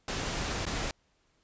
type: noise with dropouts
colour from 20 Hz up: pink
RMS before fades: -33 dBFS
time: 0.08-0.91 s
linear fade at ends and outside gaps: 2 ms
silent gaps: 0.654-0.665 s
effects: pink hiss -71 dBFS RMS until 1.43 s + resampled to 16000 Hz